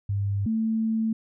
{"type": "tone pair in turn", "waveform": "sine", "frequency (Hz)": [100.1, 222.3], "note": ["G2", "A3"], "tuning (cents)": [37, 18], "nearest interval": "octave + major second", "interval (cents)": 1381, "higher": "second", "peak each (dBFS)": [-23, -22], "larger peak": "second", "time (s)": [[0.09, 0.46], [0.46, 1.13]], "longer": "second", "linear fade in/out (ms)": 5, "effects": []}